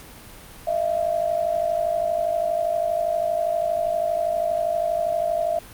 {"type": "tone pair together", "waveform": "sine", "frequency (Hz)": [626.5, 679], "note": ["D#5", "F5"], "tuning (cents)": [12, -49], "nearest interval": "minor second", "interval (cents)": 139, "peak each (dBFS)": [-24, -22], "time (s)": [0.67, 5.59], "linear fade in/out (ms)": 5, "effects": ["pink hiss -43 dBFS RMS until 5.73 s", "Opus 48 kbps"]}